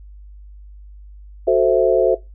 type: chord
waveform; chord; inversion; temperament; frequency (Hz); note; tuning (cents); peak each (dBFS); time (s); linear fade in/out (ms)
sine; F# half-diminished seventh; none; equal; 370 / 440 / 523.3 / 659.3; F#4 / A4 / C5 / E5; 0 / 0 / 0 / 0; -17; 1.47-2.15; 10
effects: noise-tail reverb RT60 0.2 s tail -18 dB re dry + added 50 Hz sine -37 dBFS peak until 2.34 s